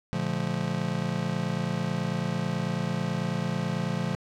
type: chord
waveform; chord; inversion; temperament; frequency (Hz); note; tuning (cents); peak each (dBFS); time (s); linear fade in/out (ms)
square; Bb major seventh; none; just; 116.54 / 145.68 / 174.81 / 218.5; Bb2 / D3 / F3 / A3; 0 / -14 / +2 / -12; -36 / -33 / -31 / -35; 0.13-4.15; 0
effects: low-pass 6000 Hz 12 dB/octave + 10-bit